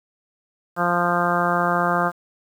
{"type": "harmonic tone", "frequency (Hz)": 174.61, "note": "F3", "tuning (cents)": 0, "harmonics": [1, 2, 3, 4, 5, 6, 7, 8, 9], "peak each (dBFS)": [-26, -29, -27, -24, -28, -27, -24, -28, -28], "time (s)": [0.76, 2.12], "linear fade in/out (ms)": 50, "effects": ["8-bit"]}